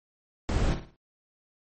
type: noise with echo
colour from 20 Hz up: brown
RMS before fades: -25 dBFS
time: 0.49-0.74 s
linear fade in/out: 0 ms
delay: 55 ms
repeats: 4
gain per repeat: -9 dB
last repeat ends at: 0.96 s
effects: MP3 32 kbps